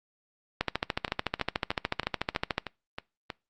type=two click trains; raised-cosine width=0.3 ms; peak=-10 / -18 dBFS; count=28 / 8; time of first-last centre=0.61-2.581 / 1.08-3.302 s; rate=13.7 / 3.15 Hz; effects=noise-tail reverb RT60 0.3 s tail -24 dB re dry + Opus 48 kbps